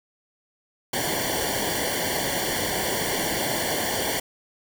pink noise with comb filter, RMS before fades -26 dBFS, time 0.93-4.2 s, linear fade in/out 5 ms, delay 0.78 ms, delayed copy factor -1, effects none

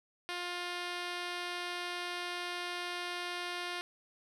5% pulse tone with low-pass filter, 353.2 Hz, F4, 20 cents sharp, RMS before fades -39 dBFS, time 0.29-3.81 s, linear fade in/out 0 ms, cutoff 7700 Hz, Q 0.6, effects none

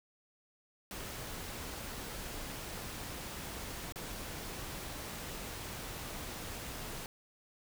pink noise with dropouts, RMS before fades -43 dBFS, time 0.91-7.06 s, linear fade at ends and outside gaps 1 ms, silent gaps 3.923-3.958 s, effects none

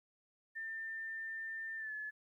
sine tone with pitch glide, 1795 to 1717.9 Hz, A6 to A6, +34 to -42 cents, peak -40 dBFS, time 0.55-2.11 s, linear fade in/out 20 ms, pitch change -76 cents, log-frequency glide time 1.77-1.93 s, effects 13-bit

